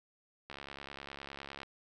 click train, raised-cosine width 0.3 ms, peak -28 dBFS, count 80, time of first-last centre 0.5-1.632 s, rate 69.8 Hz, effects none

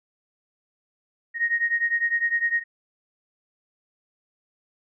sine beating tone pair, 1864.7 / 1874.6 Hz, A#6 / A#6, 0 / +9 cents, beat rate 9.9 Hz, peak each -23 / -25 dBFS, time 1.34-2.64 s, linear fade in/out 50 ms, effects none

